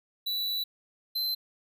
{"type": "tone pair in turn", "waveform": "square", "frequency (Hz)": [3951, 4086], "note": ["B7", "C8"], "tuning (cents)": [0, -42], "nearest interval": "minor second", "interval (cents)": 58, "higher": "second", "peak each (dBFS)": [-29, -28], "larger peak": "second", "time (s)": [[0.26, 0.64], [1.15, 1.35]], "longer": "first", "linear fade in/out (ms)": 10, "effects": []}